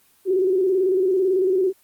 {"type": "tone with vibrato", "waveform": "sine", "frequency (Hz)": 375.6, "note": "F#4", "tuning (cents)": 26, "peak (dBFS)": -16, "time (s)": [0.25, 1.73], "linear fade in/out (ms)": 50, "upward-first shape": "square", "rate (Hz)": 18, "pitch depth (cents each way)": 58, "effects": ["white hiss -58 dBFS RMS until 1.83 s", "Opus 24 kbps"]}